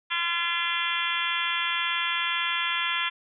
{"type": "harmonic tone with a mistuned harmonic", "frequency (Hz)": 341.9, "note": "F4", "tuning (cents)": -37, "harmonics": [3, 4, 5, 6, 7, 8, 9, 10], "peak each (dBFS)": [-33, -33, -33, -33, -33, -33, -33, -33], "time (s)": [0.1, 3.1], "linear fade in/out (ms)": 20, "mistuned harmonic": 9, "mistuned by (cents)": 33, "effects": []}